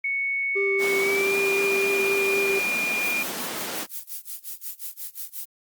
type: tone with pitch glide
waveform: sine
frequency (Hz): 2217 to 2418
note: C#7 to D7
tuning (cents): 0 to +50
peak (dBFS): -23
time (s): 0.04-3.23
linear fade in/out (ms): 5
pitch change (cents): +150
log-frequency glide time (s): 0.98-1.37
type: tone with vibrato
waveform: triangle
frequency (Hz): 393.6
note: G4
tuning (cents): +7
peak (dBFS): -21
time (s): 0.55-2.6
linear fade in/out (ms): 20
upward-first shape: sine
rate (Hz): 3.9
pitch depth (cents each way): 10
type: high-pass noise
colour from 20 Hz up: pink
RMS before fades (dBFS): -32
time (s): 0.78-3.87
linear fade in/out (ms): 50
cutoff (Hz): 210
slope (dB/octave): 24
type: noise with tremolo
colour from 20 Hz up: violet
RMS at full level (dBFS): -32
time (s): 3.03-5.45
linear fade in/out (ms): 2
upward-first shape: sine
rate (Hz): 5.6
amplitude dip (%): 95
effects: Opus 32 kbps